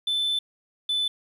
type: tone pair in turn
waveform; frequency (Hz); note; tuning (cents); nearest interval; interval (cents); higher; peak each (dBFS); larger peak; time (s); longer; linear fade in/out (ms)
sine; 3522 / 3504; A7 / A7; +1 / -8; unison; 9; first; -20; neither; 0.07-0.39 / 0.89-1.08; first; 5
effects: tanh soft clip ceiling -21 dBFS + 9-bit